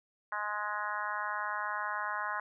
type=harmonic tone; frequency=209.1 Hz; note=G#3; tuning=12 cents sharp; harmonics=3 / 4 / 5 / 6 / 7 / 8 / 9; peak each=-46 / -41 / -37 / -41 / -39 / -41 / -45 dBFS; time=0.32-2.4 s; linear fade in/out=2 ms; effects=none